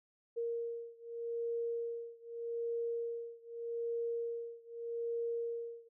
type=beating tone pair; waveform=sine; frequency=466.2 / 467.02 Hz; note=A#4 / A#4; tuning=0 / +3 cents; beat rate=0.82 Hz; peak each=-39 / -40 dBFS; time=0.36-5.89 s; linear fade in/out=20 ms; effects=none